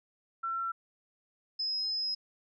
sine tone pair in turn, 1351 / 5101 Hz, E6 / D#8, +42 / +42 cents, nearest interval octave + major seventh, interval 2300 cents, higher second, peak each -31 / -30 dBFS, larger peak second, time 0.43-0.72 / 1.59-2.15 s, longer second, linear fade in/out 10 ms, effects none

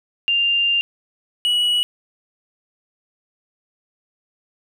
sine / triangle tone pair in turn, 2794 / 2927 Hz, F7 / F#7, 0 / -19 cents, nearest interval minor second, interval 81 cents, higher second, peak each -15 / -14 dBFS, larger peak second, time 0.28-0.81 / 1.45-1.83 s, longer first, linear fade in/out 0 ms, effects none

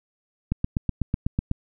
click train, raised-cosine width 5 ms, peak -10 dBFS, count 9, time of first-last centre 0.52-1.514 s, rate 8.05 Hz, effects none

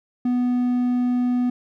triangle tone, 246.9 Hz, B3, in tune, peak -16 dBFS, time 0.25-1.5 s, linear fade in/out 5 ms, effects none

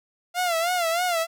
sawtooth tone with vibrato, 690 Hz, F5, 21 cents flat, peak -18 dBFS, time 0.34-1.27 s, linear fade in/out 50 ms, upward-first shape sine, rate 3.2 Hz, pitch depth 99 cents each way, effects none

